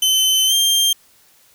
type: tone with pitch glide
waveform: sawtooth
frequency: 3059 to 3182 Hz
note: G7 to G7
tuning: -43 to +25 cents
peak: -10 dBFS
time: 0.02-0.93 s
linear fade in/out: 5 ms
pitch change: +68 cents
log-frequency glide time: 0.47-0.53 s
effects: white hiss -53 dBFS RMS until 1.54 s